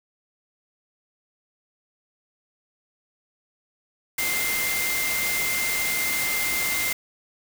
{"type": "tone in noise", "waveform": "sine", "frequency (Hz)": 2093, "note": "C7", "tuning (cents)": 0, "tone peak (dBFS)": -26, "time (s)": [4.18, 6.93], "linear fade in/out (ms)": 5, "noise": "white", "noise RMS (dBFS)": -27, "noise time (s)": [4.18, 6.93], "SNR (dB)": -2, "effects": []}